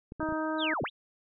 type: clicks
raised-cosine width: 3 ms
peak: -28 dBFS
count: 5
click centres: 0.121 / 0.197 / 0.23 / 0.289 / 0.324 s
type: harmonic tone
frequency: 313.5 Hz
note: D#4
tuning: 13 cents sharp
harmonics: 1 / 2 / 3 / 4 / 5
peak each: -32 / -35 / -37 / -38 / -39 dBFS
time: 0.2-0.74 s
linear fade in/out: 5 ms
type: linear two-way sweep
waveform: sine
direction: down then up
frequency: 4010 to 61.74 to 4010 Hz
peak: -29 dBFS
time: 0.58-0.9 s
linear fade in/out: 50 ms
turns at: 0.83 s
effects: none